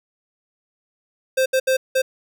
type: tone bursts at uneven times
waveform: square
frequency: 523.3 Hz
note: C5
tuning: in tune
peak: -16 dBFS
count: 4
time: 1.37-1.46 / 1.53-1.6 / 1.67-1.77 / 1.95-2.02 s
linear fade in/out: 10 ms
effects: none